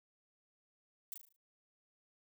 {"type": "noise with echo", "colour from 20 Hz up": "violet", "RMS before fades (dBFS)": -43, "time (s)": [1.12, 1.14], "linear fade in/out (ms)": 0, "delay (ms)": 37, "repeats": 6, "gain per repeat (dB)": -6, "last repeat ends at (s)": 1.362, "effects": []}